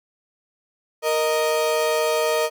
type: tone pair together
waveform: 35% pulse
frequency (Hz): 466.2 / 622.3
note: A#4 / D#5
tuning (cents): 0 / 0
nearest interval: perfect fourth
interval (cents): 500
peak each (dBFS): -20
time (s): 1.02-2.5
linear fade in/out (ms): 50
effects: none